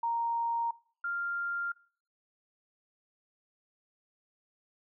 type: tone pair in turn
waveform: sine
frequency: 931 / 1394.9 Hz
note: A#5 / F6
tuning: -2 / -2 cents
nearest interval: perfect fifth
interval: 700 cents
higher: second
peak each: -28 / -31 dBFS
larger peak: first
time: 0.03-0.71 / 1.04-1.72 s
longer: neither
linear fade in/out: 5 ms
effects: noise-tail reverb RT60 0.5 s tail -22 dB re dry